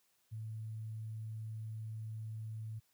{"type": "tone with sample-and-hold", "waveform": "sine", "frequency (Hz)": 110, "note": "A2", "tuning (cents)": 0, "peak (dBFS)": -40, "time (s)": [0.31, 2.8], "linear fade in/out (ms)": 20, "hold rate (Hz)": 11025, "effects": ["white hiss -75 dBFS RMS until 2.93 s", "high-pass 60 Hz 12 dB/octave"]}